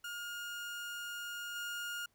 30% pulse tone with level steps, 1421 Hz, F6, 30 cents sharp, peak -38 / -36 dBFS, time 0.04-2.06 s, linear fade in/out 5 ms, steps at 1.55 s, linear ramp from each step 10 ms, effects pink hiss -75 dBFS RMS until 2.14 s

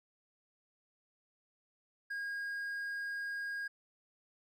triangle tone, 1630 Hz, G#6, 33 cents flat, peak -35 dBFS, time 2.1-3.68 s, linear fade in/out 10 ms, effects none

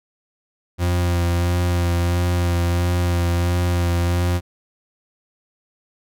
40% pulse tone with vibrato, 87.31 Hz, F2, in tune, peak -16 dBFS, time 0.78-4.41 s, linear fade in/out 50 ms, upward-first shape sine, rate 1.5 Hz, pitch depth 18 cents each way, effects none

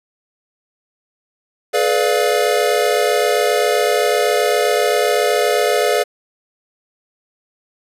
square chord, G# diminished seventh, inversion none, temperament equal with one note detuned, 426.2 / 493.9 / 587.3 / 698.5 Hz, G#4 / B4 / D5 / F5, +45 / 0 / 0 / 0 cents, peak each -19 / -20 / -20 / -21 dBFS, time 1.73-6.04 s, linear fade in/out 20 ms, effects resampled to 32000 Hz

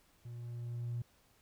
triangle tone with level ramp, 119.3 Hz, A#2, 41 cents sharp, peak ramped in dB -42 to -31 dBFS, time 0.25-1.02 s, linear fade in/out 5 ms, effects tanh soft clip ceiling -32 dBFS + pink hiss -69 dBFS RMS until 1.41 s

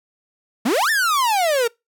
45% pulse exponential two-way sweep, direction up then down, 203.5 to 1841 to 448.6 Hz, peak -16 dBFS, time 0.65-1.68 s, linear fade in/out 10 ms, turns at 0.9 s, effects noise-tail reverb RT60 0.2 s tail -25 dB re dry

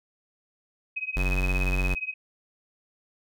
sine tone with tremolo, 2531 Hz, D#7, 29 cents sharp, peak -25 dBFS, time 0.96-2.14 s, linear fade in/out 10 ms, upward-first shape triangle, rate 17 Hz, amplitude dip 100%
square tone, 46.35 Hz, F#1, 4 cents sharp, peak -24 dBFS, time 1.16-1.95 s, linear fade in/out 10 ms
effects none

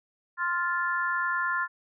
sine chord, F major, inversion second, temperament just, 1047.7 / 1396.9 / 1746.1 Hz, C6 / F6 / A6, +2 / 0 / -14 cents, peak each -30 / -29 / -30 dBFS, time 0.37-1.68 s, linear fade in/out 50 ms, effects none

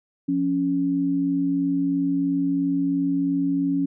sine tone pair together, 175.32 / 278.3 Hz, F3 / C#4, +7 / +7 cents, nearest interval minor sixth, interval 800 cents, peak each -28 / -20 dBFS, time 0.28-3.86 s, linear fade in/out 10 ms, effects none

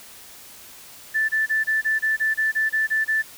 sine tone bursts, 1760 Hz, A6, in tune, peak -18 dBFS, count 12, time 1.14-3.226 s, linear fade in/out 20 ms, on 150 ms, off 26 ms, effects white hiss -44 dBFS RMS until 3.37 s

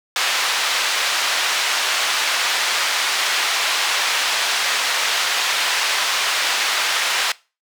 white band-pass noise, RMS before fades -20 dBFS, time 0.16-7.32 s, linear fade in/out 2 ms, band 830 to 4100 Hz, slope 12 dB/octave, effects noise-tail reverb RT60 0.3 s tail -21 dB re dry

